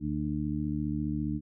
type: harmonic tone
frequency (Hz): 74.8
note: D2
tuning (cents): +32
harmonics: 1 / 2 / 3 / 4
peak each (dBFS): -37 / -34 / -34 / -33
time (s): 0-1.41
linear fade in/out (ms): 50
effects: none